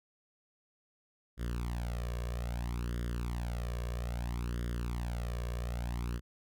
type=tone with flanger; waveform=sawtooth; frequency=59.4 Hz; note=A#1; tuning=33 cents sharp; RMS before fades=-36 dBFS; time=1.37-6.21 s; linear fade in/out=50 ms; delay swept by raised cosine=0.59 to 1.79 ms; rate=0.61 Hz; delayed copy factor=+0.85; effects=none